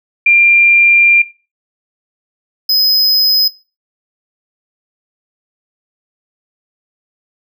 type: tone pair in turn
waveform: sine / square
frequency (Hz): 2385 / 5054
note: D7 / D#8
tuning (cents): +26 / +26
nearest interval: octave + minor second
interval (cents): 1300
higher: second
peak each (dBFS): -5 / -10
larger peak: first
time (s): 0.26-1.22 / 2.69-3.48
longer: first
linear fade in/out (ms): 5
effects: noise-tail reverb RT60 0.3 s tail -17 dB re dry